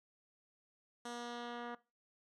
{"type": "tone with low-pass filter sweep", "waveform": "10% pulse", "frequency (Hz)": 239.4, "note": "A#3", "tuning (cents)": 46, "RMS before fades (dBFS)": -45, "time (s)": [1.05, 1.75], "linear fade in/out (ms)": 5, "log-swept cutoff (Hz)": [8300, 1900], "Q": 1.2, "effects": ["noise-tail reverb RT60 0.3 s tail -21 dB re dry"]}